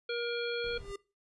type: harmonic tone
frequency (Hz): 474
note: A#4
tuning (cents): +29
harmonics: 1 / 3 / 5 / 7 / 9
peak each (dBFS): -34 / -39 / -41 / -42 / -44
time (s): 0.09-0.78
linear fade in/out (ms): 5
type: tone with exponential growth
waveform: square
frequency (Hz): 400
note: G4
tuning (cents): +35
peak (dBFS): -37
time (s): 0.64-0.96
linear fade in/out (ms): 5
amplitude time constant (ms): 69
type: noise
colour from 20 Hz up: brown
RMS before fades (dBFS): -47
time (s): 0.64-0.92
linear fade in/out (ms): 0
effects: noise-tail reverb RT60 0.3 s tail -21 dB re dry + resampled to 24000 Hz